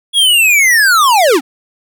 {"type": "linear sweep", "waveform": "square", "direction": "down", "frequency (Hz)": [3375, 236.8], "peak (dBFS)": -7, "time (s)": [0.13, 1.41], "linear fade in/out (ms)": 50, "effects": []}